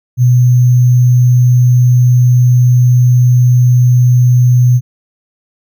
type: tone with sample-and-hold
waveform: sine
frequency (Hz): 123.47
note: B2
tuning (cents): 0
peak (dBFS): -4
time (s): 0.17-4.81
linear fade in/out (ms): 50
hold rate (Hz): 6300
effects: none